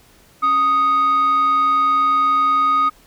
sine tone with frequency modulation, 1245 Hz, D#6, 1 cent sharp, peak -11 dBFS, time 0.42-2.9 s, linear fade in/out 20 ms, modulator 969 Hz, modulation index 0.21, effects tanh soft clip ceiling -11 dBFS + pink hiss -51 dBFS RMS until 3.06 s

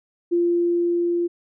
sine tone with level ramp, 345.7 Hz, F4, 18 cents flat, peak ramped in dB -16 to -19 dBFS, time 0.31-1.28 s, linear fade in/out 20 ms, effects none

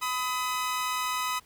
sawtooth tone pair together, 1004 / 1265 Hz, B5 / D#6, +28 / +28 cents, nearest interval major third, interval 400 cents, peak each -27 dBFS, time 0.01-1.4 s, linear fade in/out 20 ms, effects pink hiss -59 dBFS RMS until 1.45 s

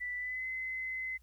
sine tone with pitch glide, 1975.5 to 2044 Hz, B6 to C7, 0 to -41 cents, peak -35 dBFS, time 0-1.18 s, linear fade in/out 20 ms, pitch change +59 cents, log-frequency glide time 0.17-0.46 s, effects added 60 Hz sine -60 dBFS peak until 1.22 s + white hiss -74 dBFS RMS until 1.22 s

